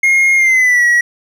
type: tone with pitch glide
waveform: triangle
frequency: 2142 to 1919.4 Hz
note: C7 to B6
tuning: +40 to -50 cents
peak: -6 dBFS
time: 0.03-1.01 s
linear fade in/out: 5 ms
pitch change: -190 cents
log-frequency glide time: 0.36-0.85 s
effects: none